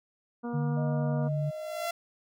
harmonic tone, 238.2 Hz, A#3, 38 cents sharp, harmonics 1 / 2 / 3 / 4 / 5 / 6, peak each -33 / -39 / -43 / -45 / -47 / -49 dBFS, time 0.43-1.29 s, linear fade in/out 20 ms
sine tone with pitch glide, 148 to 146.22 Hz, D3 to D3, +14 to -7 cents, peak -27 dBFS, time 0.53-1.51 s, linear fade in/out 20 ms, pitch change -21 cents, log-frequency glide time 0.84-1.11 s
sine tone, 622.3 Hz, D#5, in tune, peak -35 dBFS, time 0.76-1.88 s, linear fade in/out 20 ms
sawtooth tone with exponential growth, 681 Hz, F5, 44 cents flat, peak -25 dBFS, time 1.22-1.91 s, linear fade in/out 5 ms, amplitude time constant 150 ms
effects none

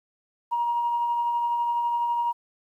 sine tone with tremolo, 948 Hz, A#5, 29 cents sharp, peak -20 dBFS, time 0.51-2.33 s, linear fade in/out 20 ms, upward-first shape triangle, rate 12 Hz, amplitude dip 35%, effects tanh soft clip ceiling -17 dBFS + 10-bit

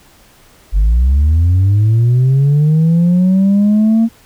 sine linear sweep, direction up, 46 to 230 Hz, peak -5 dBFS, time 0.72-4.09 s, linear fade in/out 50 ms, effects tanh soft clip ceiling -6 dBFS + pink hiss -46 dBFS RMS until 4.25 s

